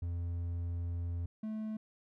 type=tone pair in turn; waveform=triangle; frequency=86.1 / 217 Hz; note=F2 / A3; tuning=-24 / -24 cents; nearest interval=octave + major third; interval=1600 cents; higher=second; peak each=-32 / -34 dBFS; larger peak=first; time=0.02-1.26 / 1.43-1.77 s; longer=first; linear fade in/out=5 ms; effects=none